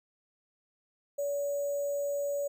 sine tone with sample-and-hold, 570 Hz, C#5, 48 cents sharp, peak -29 dBFS, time 1.18-2.48 s, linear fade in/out 10 ms, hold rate 7350 Hz, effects none

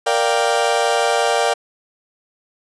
35% pulse chord, G minor seventh, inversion first, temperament equal, 466.2 / 587.3 / 698.5 / 784 Hz, Bb4 / D5 / F5 / G5, 0 / 0 / 0 / 0 cents, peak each -19 dBFS, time 0.06-1.54 s, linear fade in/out 10 ms, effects resampled to 22050 Hz

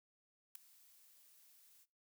blue noise with ADSR envelope, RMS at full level -43 dBFS, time 0.55-1.86 s, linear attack 4 ms, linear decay 4 ms, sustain -23 dB, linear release 38 ms, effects noise-tail reverb RT60 0.3 s tail -22 dB re dry

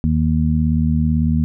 harmonic tone, 78 Hz, D#2, 5 cents sharp, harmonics 1 / 2 / 3, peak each -18 / -18 / -18 dBFS, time 0.04-1.44 s, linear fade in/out 0 ms, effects none

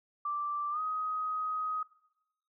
sine tone with pitch glide, 1173 to 1257.2 Hz, D6 to D#6, -2 to +18 cents, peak -31 dBFS, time 0.25-1.83 s, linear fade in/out 5 ms, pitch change +120 cents, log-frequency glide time 0.71-0.8 s, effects noise-tail reverb RT60 0.9 s tail -20 dB re dry

